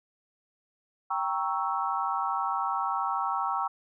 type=chord; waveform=sine; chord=G diminished seventh; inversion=none; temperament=equal with one note detuned; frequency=784 / 936.6 / 1108.7 / 1318.5 Hz; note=G5 / Bb5 / Db6 / Fb6; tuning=0 / +8 / 0 / 0 cents; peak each=-32 dBFS; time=1.1-3.68 s; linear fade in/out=10 ms; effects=none